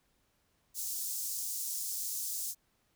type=high-pass noise; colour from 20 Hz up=pink; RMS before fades=-37 dBFS; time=0.74-2.55 s; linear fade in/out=50 ms; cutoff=6000 Hz; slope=24 dB/octave; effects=pink hiss -74 dBFS RMS until 2.95 s